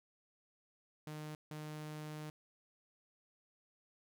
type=tone bursts at uneven times; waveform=sawtooth; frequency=152.7 Hz; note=D#3; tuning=32 cents flat; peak=-40 dBFS; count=2; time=1.07-1.35 / 1.51-2.3 s; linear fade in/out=2 ms; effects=none